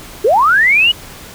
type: linear sweep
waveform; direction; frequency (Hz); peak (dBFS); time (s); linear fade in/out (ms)
sine; up; 370.8 to 2974; -7; 0.24-0.92; 10
effects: pink hiss -34 dBFS RMS until 1.34 s